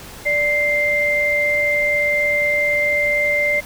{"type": "tone pair together", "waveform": "sine", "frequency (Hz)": [587, 2092], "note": ["D5", "C7"], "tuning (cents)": [-1, -1], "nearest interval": "octave + minor seventh", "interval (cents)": 2200, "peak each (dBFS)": [-21, -16], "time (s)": [0.25, 3.61], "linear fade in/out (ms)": 20, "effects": ["pink hiss -37 dBFS RMS until 3.65 s"]}